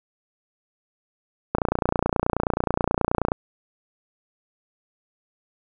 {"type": "click train", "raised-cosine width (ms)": 1, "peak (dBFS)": -6, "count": 53, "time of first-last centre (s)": [1.55, 3.319], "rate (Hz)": 29.4, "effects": []}